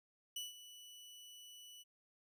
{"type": "tone with ADSR envelope", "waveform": "sawtooth", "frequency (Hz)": 2960, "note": "F#7", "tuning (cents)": 0, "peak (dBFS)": -37, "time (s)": [0.36, 1.84], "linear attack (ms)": 5, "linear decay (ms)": 160, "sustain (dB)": -14, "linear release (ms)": 27, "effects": []}